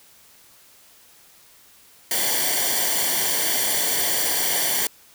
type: noise with comb filter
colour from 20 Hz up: white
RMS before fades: -22 dBFS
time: 2.11-4.87 s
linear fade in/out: 2 ms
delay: 0.77 ms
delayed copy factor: -0.75
effects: white hiss -52 dBFS RMS until 5.14 s